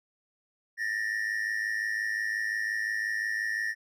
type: tone pair together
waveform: triangle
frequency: 1778.3 / 1884 Hz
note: A6 / A#6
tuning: +18 / +18 cents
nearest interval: minor second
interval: 100 cents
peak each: -29 / -30 dBFS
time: 0.77-3.75 s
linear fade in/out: 50 ms
effects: none